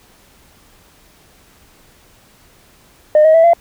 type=tone with pitch steps; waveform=sine; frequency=609 / 632.3 / 656.5 / 681.6 Hz; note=D#5 / D#5 / E5 / F5; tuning=-37 / +28 / -7 / -42 cents; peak=-4 dBFS; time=3.15-3.534 s; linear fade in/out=2 ms; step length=96 ms; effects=tanh soft clip ceiling -3 dBFS + pink hiss -49 dBFS RMS until 3.6 s